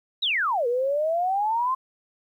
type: exponential two-way sweep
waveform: sine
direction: down then up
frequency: 4012 to 468.3 to 1064 Hz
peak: -21 dBFS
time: 0.22-1.75 s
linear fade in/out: 10 ms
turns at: 0.67 s
effects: 10-bit